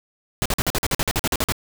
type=noise bursts; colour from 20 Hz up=pink; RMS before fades=-21 dBFS; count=14; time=0.42-1.522 s; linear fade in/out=0 ms; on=36 ms; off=46 ms; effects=none